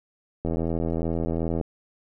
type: click train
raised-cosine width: 2 ms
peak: -14 dBFS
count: 97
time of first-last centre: 0.45-1.612 s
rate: 82.6 Hz
effects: none